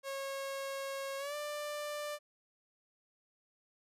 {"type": "tone with pitch glide", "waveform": "sawtooth", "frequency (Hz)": [546, 592], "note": ["C#5", "D5"], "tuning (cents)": [-26, 14], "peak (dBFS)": -34, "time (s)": [0.03, 2.19], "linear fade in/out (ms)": 50, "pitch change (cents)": 140, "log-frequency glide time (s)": [1.18, 1.35], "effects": ["resampled to 32000 Hz"]}